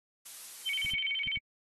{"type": "noise", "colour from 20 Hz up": "blue", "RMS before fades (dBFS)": -44, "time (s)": [0.25, 0.93], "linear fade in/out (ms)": 10}
{"type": "tone with vibrato", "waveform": "sine", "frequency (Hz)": 2637, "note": "E7", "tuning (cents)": 0, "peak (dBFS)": -30, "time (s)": [0.65, 1.39], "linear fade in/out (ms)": 20, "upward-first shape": "square", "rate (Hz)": 12, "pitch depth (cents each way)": 280}
{"type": "clicks", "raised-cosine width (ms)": 5, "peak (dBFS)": -34, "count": 4, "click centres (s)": [0.849, 0.936, 1.272, 1.373]}
{"effects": ["AAC 32 kbps"]}